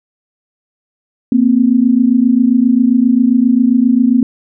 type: tone pair together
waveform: sine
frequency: 233.1 / 260.6 Hz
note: A#3 / C4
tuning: 0 / -7 cents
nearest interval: major second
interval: 193 cents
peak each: -10 dBFS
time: 1.32-4.23 s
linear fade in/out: 2 ms
effects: none